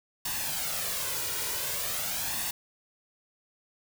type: noise with flanger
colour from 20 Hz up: white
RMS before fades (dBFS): -32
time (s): 0.25-2.51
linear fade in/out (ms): 5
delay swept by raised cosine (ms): 1.1 to 2.1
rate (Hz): 0.45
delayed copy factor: +0.6
effects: none